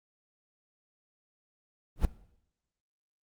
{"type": "noise with exponential growth", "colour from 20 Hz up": "brown", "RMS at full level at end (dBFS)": -19, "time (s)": [1.96, 2.05], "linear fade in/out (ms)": 1, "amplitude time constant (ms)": 19, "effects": ["noise-tail reverb RT60 0.8 s tail -19 dB re dry", "Opus 24 kbps"]}